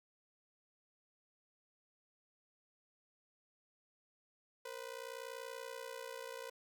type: ring-modulated tone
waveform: sawtooth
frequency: 497.9 Hz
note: B4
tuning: 14 cents sharp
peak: -38 dBFS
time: 4.65-6.5 s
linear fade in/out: 5 ms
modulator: 30.3 Hz
effects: none